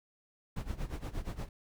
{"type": "noise with tremolo", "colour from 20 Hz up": "brown", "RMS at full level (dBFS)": -35, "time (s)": [0.56, 1.49], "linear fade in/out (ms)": 5, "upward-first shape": "sine", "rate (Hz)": 8.5, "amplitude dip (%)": 85, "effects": []}